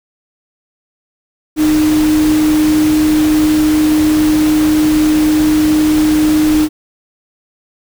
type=tone in noise; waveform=sine; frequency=307 Hz; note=D#4; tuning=23 cents flat; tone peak=-8 dBFS; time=1.56-6.69 s; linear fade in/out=50 ms; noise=pink; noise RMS=-22 dBFS; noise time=1.56-6.69 s; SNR=+11 dB; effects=none